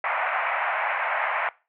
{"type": "band-pass noise", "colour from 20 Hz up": "pink", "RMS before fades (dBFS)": -26, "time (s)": [0.04, 1.49], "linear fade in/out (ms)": 2, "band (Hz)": [640, 2400], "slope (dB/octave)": 48, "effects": ["noise-tail reverb RT60 0.3 s tail -21 dB re dry"]}